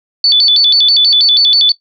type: tone with vibrato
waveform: sine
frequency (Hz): 3951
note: B7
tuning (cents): 0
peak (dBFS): -5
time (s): 0.24-1.72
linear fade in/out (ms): 2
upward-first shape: square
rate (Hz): 6.2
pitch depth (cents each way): 220
effects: noise-tail reverb RT60 0.1 s tail -17 dB re dry